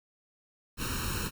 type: noise with comb filter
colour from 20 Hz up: pink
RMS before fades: -33 dBFS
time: 0.77-1.31 s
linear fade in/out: 50 ms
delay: 0.73 ms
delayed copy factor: +0.85
effects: none